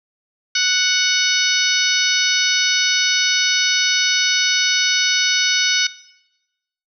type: harmonic tone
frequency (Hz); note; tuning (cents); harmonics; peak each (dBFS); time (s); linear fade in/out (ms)
740; F#5; 0; 2 / 3 / 4 / 5 / 6 / 7 / 8; -23 / -23 / -23 / -23 / -23 / -23 / -23; 0.55-5.87; 5
effects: noise-tail reverb RT60 1.0 s tail -20 dB re dry